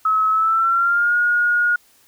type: tone with pitch glide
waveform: sine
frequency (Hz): 1288 to 1437.4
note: E6 to F6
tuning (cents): -41 to +49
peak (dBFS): -14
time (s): 0.05-1.76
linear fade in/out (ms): 5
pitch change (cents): +190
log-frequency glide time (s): 0.3-1.16
effects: white hiss -55 dBFS RMS until 2.07 s